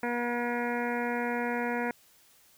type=harmonic tone; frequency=240.2 Hz; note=B3; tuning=48 cents flat; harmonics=1 / 2 / 3 / 4 / 6 / 7 / 8 / 9 / 10; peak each=-33 / -34 / -37 / -37 / -39 / -39 / -41 / -42 / -45 dBFS; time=0.03-1.91 s; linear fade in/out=2 ms; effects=white hiss -61 dBFS RMS until 2.57 s